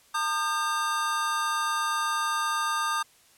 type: tone cluster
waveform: square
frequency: 907 / 1216 / 1587 Hz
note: A#5 / D#6 / G6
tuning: -48 / -40 / +21 cents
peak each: -33 / -28 / -33 dBFS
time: 0.14-3.03 s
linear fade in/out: 10 ms
effects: white hiss -59 dBFS RMS until 3.37 s + low-pass 12000 Hz 12 dB/octave